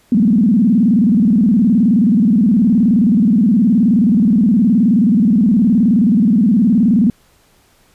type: tone with vibrato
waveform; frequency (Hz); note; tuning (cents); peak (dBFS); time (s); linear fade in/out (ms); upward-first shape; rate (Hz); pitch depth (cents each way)
sine; 216.7; A3; -26; -8; 0.12-7.1; 2; square; 19; 200
effects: pink hiss -53 dBFS RMS until 7.94 s + resampled to 32000 Hz